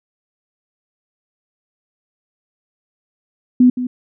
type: tone with echo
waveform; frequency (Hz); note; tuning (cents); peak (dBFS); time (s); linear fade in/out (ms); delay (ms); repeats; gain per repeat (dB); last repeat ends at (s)
sine; 249.7; B3; +19; -6; 3.6-3.7; 5; 170; 1; -12; 3.87
effects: none